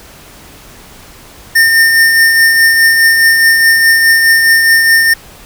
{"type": "tone with tremolo", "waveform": "square", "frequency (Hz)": 1815, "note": "A#6", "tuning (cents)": -47, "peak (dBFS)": -4, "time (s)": [1.55, 5.14], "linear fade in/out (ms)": 10, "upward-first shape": "triangle", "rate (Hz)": 4.8, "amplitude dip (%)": 40, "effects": ["pink hiss -36 dBFS RMS until 5.45 s"]}